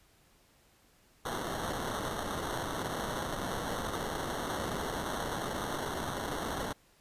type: noise with sample-and-hold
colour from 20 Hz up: blue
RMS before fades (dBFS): -36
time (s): 1.25-6.73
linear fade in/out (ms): 5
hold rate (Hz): 2450
effects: pink hiss -65 dBFS RMS until 7 s + resampled to 32000 Hz